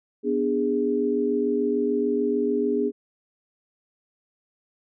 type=chord; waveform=sine; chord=G# diminished; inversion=first; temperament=equal with one note detuned; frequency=246.9 / 293.7 / 410.5 Hz; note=B3 / D4 / G#4; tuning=0 / 0 / -20 cents; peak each=-26 / -27 / -23 dBFS; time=0.23-2.92 s; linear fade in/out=50 ms; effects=none